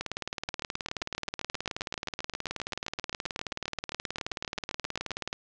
two click trains, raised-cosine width 0.2 ms, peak -17 / -15 dBFS, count 36 / 101, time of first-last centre 0.49-5.107 / 0.01-5.329 s, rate 7.58 / 18.8 Hz, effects resampled to 16000 Hz + 7-bit

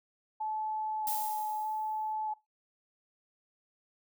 sine tone with vibrato, 860 Hz, A5, 40 cents flat, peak -32 dBFS, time 0.4-2.34 s, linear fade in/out 10 ms, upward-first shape square, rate 0.8 Hz, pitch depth 10 cents each way
violet noise with exponential decay, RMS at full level -33 dBFS, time 1.07-2.13 s, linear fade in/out 1 ms, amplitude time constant 230 ms
effects noise-tail reverb RT60 0.2 s tail -19 dB re dry

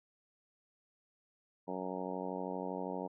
harmonic tone, 92.6 Hz, F#2, 2 cents sharp, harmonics 2 / 3 / 4 / 5 / 6 / 7 / 8 / 9 / 10, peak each -44 / -44 / -46 / -44 / -45 / -47 / -49 / -47 / -47 dBFS, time 1.67-3.08 s, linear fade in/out 20 ms, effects none

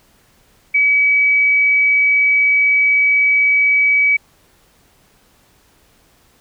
sine tone, 2279 Hz, C#7, 47 cents sharp, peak -10 dBFS, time 0.74-4.17 s, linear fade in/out 10 ms, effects pink hiss -54 dBFS RMS until 6.4 s

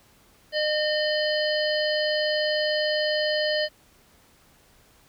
harmonic tone, 609 Hz, D#5, 37 cents flat, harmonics 1 / 3 / 5 / 7 / 8, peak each -24 / -29 / -31 / -32 / -33 dBFS, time 0.52-3.69 s, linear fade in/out 50 ms, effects pink hiss -58 dBFS RMS until 5.08 s

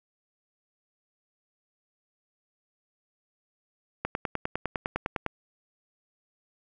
click train, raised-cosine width 0.5 ms, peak -13 dBFS, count 13, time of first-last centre 4.05-5.263 s, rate 9.89 Hz, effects none

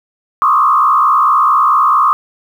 sine tone with frequency modulation, 1161 Hz, D6, 20 cents flat, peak -7 dBFS, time 0.42-2.13 s, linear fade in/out 0 ms, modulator 64.5 Hz, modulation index 1.7, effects 7-bit

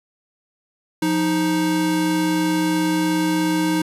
square tone pair together, 176.1 / 312.4 Hz, F3 / D#4, +15 / +7 cents, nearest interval minor seventh, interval 992 cents, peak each -25 / -19 dBFS, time 1.02-3.82 s, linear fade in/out 5 ms, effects resampled to 32000 Hz

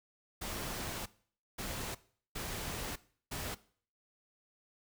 pink noise bursts at uneven times, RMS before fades -40 dBFS, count 4, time 0.41-1.06 / 1.58-1.95 / 2.35-2.96 / 3.31-3.55 s, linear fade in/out 10 ms, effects noise-tail reverb RT60 0.5 s tail -19 dB re dry

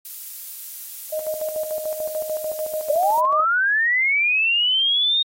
violet noise, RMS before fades -33 dBFS, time 0.05-3.2 s, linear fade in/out 2 ms
sine tone with tremolo, 621 Hz, D#5, 3 cents flat, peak -22 dBFS, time 1.12-3.45 s, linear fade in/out 10 ms, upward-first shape square, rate 6.8 Hz, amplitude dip 55%
sine linear sweep, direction up, 556 to 3724 Hz, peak -16 dBFS, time 2.89-5.23 s, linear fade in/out 10 ms
effects AAC 48 kbps

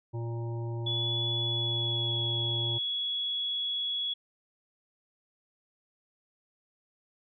harmonic tone, 116.54 Hz, A#2, in tune, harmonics 1 / 3 / 5 / 7 / 8, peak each -32 / -40 / -48 / -51 / -49 dBFS, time 0.13-2.79 s, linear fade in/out 20 ms
sine tone with pitch glide, 3415 to 3364 Hz, G#7 to G#7, +48 to +22 cents, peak -29 dBFS, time 0.86-4.14 s, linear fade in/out 10 ms, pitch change -26 cents, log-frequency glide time 1.29-2.22 s
effects none

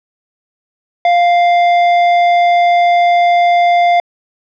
triangle tone with tanh clipping, 698.5 Hz, F5, in tune, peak -9 dBFS, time 1.05-4 s, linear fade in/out 2 ms, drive 16 dB, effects low-pass 4000 Hz 12 dB/octave

